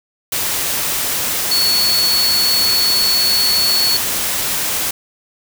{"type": "tone in noise", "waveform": "sine", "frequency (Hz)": 4407, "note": "C#8", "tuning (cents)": -11, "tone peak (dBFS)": -13, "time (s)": [1.51, 3.97], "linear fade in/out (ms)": 5, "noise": "white", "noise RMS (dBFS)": -19, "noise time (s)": [0.32, 4.91], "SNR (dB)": 3, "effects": []}